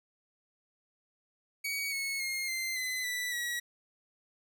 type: tone with pitch steps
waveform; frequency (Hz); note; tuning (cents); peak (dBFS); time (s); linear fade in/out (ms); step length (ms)
sawtooth; 2254 / 2195 / 2137 / 2081 / 2027 / 1973.6 / 1921.8; C#7 / C#7 / C7 / C7 / B6 / B6 / B6; +28 / -18 / +36 / -10 / +45 / -2 / -48; -29; 1.64-3.6; 10; 280
effects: none